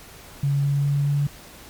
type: tone with pitch steps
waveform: sine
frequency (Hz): 140.7 / 141.6 / 142.5 / 143.41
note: C#3 / C#3 / C#3 / D3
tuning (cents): +26 / +37 / +48 / -41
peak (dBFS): -18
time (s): 0.43-1.27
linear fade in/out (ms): 5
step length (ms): 210
effects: pink hiss -44 dBFS RMS until 1.69 s + MP3 96 kbps